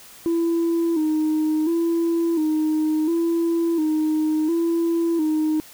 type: tone with vibrato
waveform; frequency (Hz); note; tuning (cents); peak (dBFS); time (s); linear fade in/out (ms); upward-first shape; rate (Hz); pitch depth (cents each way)
sine; 322.4; E4; -38; -16; 0.26-5.6; 0; square; 0.71; 67
effects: tanh soft clip ceiling -16 dBFS + white hiss -45 dBFS RMS until 5.73 s